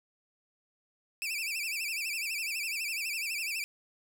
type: tone with vibrato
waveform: sawtooth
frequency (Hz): 2489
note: D#7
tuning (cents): 0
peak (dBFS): -29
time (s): 1.22-3.64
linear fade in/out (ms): 0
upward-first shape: sine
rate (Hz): 12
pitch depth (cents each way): 150
effects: none